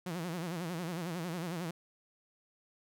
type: tone with vibrato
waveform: sawtooth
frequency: 171.3 Hz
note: F3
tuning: 33 cents flat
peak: -32 dBFS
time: 0.06-1.71 s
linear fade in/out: 5 ms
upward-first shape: sine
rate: 11 Hz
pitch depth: 130 cents each way
effects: none

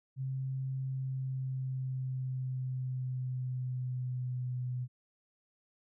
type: tone with pitch glide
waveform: sine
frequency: 132.5 to 125.28 Hz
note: C3 to B2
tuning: +22 to +25 cents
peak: -33 dBFS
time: 0.16-4.88 s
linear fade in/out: 50 ms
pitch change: -97 cents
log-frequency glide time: 0.79-4.59 s
effects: none

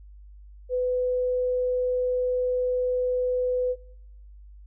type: tone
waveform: sine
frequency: 501 Hz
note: B4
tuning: 25 cents sharp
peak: -22 dBFS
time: 0.69-3.76 s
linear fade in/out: 50 ms
effects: noise-tail reverb RT60 0.8 s tail -23 dB re dry + added 50 Hz sine -44 dBFS peak until 4.66 s

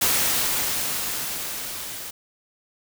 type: noise with level ramp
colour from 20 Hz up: white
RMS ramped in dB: -20 to -35 dBFS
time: 0.01-2.11 s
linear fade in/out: 10 ms
effects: none

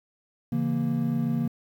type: chord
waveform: triangle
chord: A# diminished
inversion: first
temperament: just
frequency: 139.85 / 167.82 / 233.1 Hz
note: C#3 / E3 / A#3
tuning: +16 / +31 / 0 cents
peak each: -27 / -28 / -24 dBFS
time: 0.52-1.48 s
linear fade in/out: 5 ms
effects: 9-bit

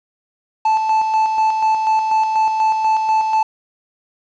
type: tone with tremolo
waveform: triangle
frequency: 876 Hz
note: A5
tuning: 8 cents flat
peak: -10 dBFS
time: 0.65-3.43 s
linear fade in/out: 5 ms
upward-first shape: square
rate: 4.1 Hz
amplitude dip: 40%
effects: resampled to 16000 Hz + 7-bit

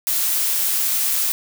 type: noise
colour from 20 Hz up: blue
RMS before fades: -20 dBFS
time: 0.07-1.32 s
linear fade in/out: 0 ms
effects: none

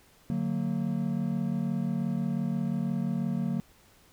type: chord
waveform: triangle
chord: D augmented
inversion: none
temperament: just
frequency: 146.83 / 183.54 / 229.4 Hz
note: D3 / F#3 / A#3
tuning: 0 / -14 / -28 cents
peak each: -31 / -29 / -29 dBFS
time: 0.3-3.6 s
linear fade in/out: 0 ms
effects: pink hiss -60 dBFS RMS until 4.12 s

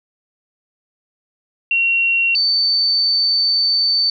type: tone pair in turn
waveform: sine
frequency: 2740 / 4544 Hz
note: F7 / C#8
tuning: -34 / +42 cents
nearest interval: major sixth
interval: 876 cents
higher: second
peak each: -13 / -13 dBFS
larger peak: neither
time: 1.71-2.35 / 2.35-4.1 s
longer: second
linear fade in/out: 2 ms
effects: none

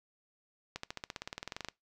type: accelerating click train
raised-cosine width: 0.2 ms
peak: -21 dBFS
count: 18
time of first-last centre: 0.76-1.686 s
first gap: 74 ms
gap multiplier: 0.96
effects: noise-tail reverb RT60 0.2 s tail -23 dB re dry

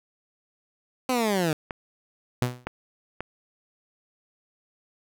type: linear sweep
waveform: 15% pulse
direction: down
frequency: 261.6 to 149.4 Hz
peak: -16 dBFS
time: 1.09-1.53 s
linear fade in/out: 2 ms
type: clicks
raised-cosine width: 0.5 ms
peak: -16 dBFS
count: 3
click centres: 1.708 / 2.67 / 3.206 s
type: tone with exponential decay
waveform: sawtooth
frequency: 123.8 Hz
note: B2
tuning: 5 cents sharp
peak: -15 dBFS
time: 2.42-2.65 s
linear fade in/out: 0 ms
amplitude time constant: 50 ms
effects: none

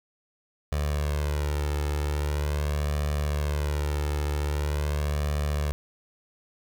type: tone with flanger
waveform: sawtooth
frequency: 73.7 Hz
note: D2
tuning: 7 cents sharp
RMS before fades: -27 dBFS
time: 0.72-5.72 s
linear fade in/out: 0 ms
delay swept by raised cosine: 1.7 to 2.29 ms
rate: 0.43 Hz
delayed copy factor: +0.85
effects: none

